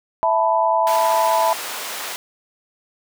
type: chord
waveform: sine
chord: E suspended fourth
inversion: none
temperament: just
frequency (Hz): 659.3 / 879 / 988.9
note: E5 / A5 / B5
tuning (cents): 0 / -2 / +2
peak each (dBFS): -19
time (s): 0.23-1.53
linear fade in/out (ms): 0
type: high-pass noise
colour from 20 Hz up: pink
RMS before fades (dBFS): -29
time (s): 0.87-2.16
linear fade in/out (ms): 0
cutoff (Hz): 710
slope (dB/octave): 12
effects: none